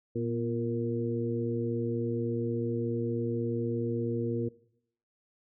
harmonic tone with a mistuned harmonic, 116.54 Hz, A#2, in tune, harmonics 1 / 2 / 3 / 4, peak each -34 / -34 / -34 / -34 dBFS, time 0.15-4.49 s, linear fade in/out 10 ms, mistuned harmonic 2, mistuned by +56 cents, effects noise-tail reverb RT60 0.7 s tail -20 dB re dry

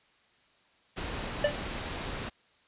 pink noise, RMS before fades -36 dBFS, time 0.96-2.3 s, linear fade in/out 20 ms
square tone with exponential decay, 587.3 Hz, D5, in tune, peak -20 dBFS, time 1.44-1.58 s, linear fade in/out 5 ms, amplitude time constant 29 ms
effects white hiss -65 dBFS RMS until 2.67 s + resampled to 8000 Hz

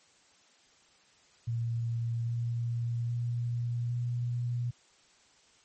sine tone with pitch steps, 116.54 / 117.96 / 119.4 / 120.86 Hz, A#2 / A#2 / A#2 / B2, 0 / +21 / +42 / -37 cents, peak -29 dBFS, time 1.47-4.71 s, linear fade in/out 10 ms, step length 810 ms, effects white hiss -63 dBFS RMS until 5.64 s + MP3 32 kbps

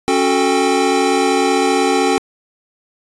square tone cluster, 276.2 / 369 / 439.2 / 793 Hz, C#4 / F#4 / A4 / G5, -6 / -5 / -3 / +20 cents, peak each -19 dBFS, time 0.08-2.18 s, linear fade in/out 0 ms, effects resampled to 22050 Hz

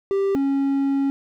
triangle tone pair in turn, 393 / 275.4 Hz, G4 / C#4, +4 / -11 cents, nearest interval tritone, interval 615 cents, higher first, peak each -16 dBFS, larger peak neither, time 0.11-0.35 / 0.35-1.1 s, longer second, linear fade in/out 0 ms, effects none

